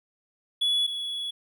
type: tone pair in turn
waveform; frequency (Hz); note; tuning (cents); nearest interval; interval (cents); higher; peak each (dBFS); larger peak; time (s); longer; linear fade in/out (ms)
triangle; 3400 / 3381; G#7 / G#7; +40 / +30; unison; 10; first; -20 / -28; first; 0.61-0.87 / 0.87-1.31; second; 10
effects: none